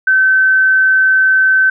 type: tone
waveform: sine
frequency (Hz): 1535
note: G6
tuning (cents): -37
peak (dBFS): -7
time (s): 0.07-1.7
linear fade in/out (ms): 5
effects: none